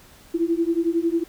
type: beating tone pair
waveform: sine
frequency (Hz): 329.6 / 340.6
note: E4 / F4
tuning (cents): 0 / -43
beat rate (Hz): 11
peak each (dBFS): -22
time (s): 0.34-1.24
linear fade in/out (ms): 10
effects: pink hiss -50 dBFS RMS until 1.28 s